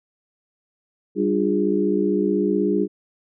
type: tone cluster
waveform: sine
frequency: 196.3 / 297.1 / 352.9 / 412.3 Hz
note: G3 / D4 / F4 / G#4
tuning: +3 / +20 / +18 / -13 cents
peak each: -23 dBFS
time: 1.15-2.88 s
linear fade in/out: 50 ms
effects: none